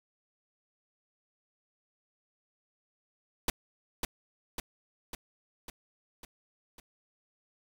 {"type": "noise with echo", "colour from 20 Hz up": "pink", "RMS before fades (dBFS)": -28, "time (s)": [3.48, 3.5], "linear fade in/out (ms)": 2, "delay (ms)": 550, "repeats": 6, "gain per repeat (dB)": -4, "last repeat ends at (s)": 6.8, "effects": []}